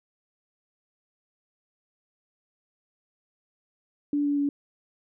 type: tone with pitch steps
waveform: sine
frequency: 290 / 287.5 / 285 Hz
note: D4 / D4 / C#4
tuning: -22 / -37 / +48 cents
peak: -22 dBFS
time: 4.13-4.49 s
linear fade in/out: 2 ms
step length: 120 ms
effects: none